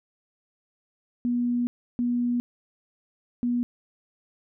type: tone bursts at uneven times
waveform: sine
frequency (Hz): 242.2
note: B3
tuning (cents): -34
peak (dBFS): -22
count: 3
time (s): 1.25-1.67 / 1.99-2.4 / 3.43-3.63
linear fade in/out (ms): 0
effects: none